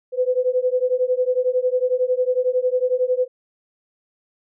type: beating tone pair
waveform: sine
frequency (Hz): 499.2 / 510.2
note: B4 / C5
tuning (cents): +19 / -44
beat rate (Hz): 11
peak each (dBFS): -20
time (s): 0.12-3.28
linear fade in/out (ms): 50
effects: none